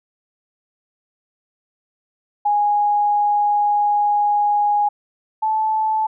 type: tone pair in turn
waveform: sine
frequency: 827 / 871.3 Hz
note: G#5 / A5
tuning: -8 / -17 cents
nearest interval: minor second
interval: 91 cents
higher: second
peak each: -14 / -16 dBFS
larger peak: first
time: 2.45-4.89 / 5.42-6.07 s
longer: first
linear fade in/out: 10 ms
effects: none